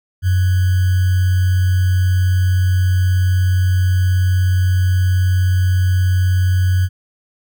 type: tone with sample-and-hold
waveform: sine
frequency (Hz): 91.9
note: F#2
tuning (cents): -11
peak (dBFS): -11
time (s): 0.22-6.89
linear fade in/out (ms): 50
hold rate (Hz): 1575
effects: none